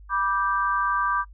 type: chord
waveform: sine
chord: G major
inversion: first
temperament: just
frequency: 980 / 1176 / 1568 Hz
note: B5 / D6 / G6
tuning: -14 / +2 / 0 cents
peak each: -28 / -23 / -27 dBFS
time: 0.09-1.25 s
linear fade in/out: 50 ms
effects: noise-tail reverb RT60 0.1 s tail -24 dB re dry + added 50 Hz sine -43 dBFS peak until 1.33 s